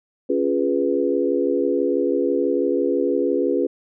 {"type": "chord", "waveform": "sine", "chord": "C# dominant seventh", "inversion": "none", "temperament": "equal", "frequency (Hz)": [277.2, 349.2, 415.3, 493.9], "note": ["C#4", "E#4", "G#4", "B4"], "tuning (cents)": [0, 0, 0, 0], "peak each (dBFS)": -23, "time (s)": [0.29, 3.67], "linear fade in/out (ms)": 10, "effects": []}